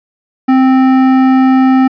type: tone with hard clipping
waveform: sine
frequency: 261.6 Hz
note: C4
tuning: in tune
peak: -7 dBFS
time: 0.48-1.88 s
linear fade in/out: 10 ms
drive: 13 dB
effects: resampled to 11025 Hz